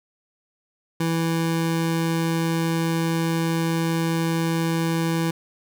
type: tone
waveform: 25% pulse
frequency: 164.81 Hz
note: E3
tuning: in tune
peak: -17 dBFS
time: 1-5.31 s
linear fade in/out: 5 ms
effects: none